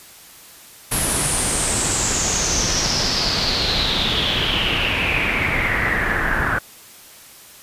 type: noise with low-pass filter sweep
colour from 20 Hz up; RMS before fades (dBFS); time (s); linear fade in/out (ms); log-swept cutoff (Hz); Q
pink; -20; 0.91-6.59; 10; 11000 to 1500; 6.5
effects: white hiss -43 dBFS RMS until 7.62 s + resampled to 32000 Hz